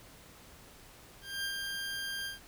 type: tone with ADSR envelope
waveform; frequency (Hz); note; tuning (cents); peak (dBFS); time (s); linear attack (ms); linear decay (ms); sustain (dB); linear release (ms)
20% pulse; 1595; G6; +30; -28; 1.21-2.4; 230; 81; -3; 140
effects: pink hiss -55 dBFS RMS until 2.47 s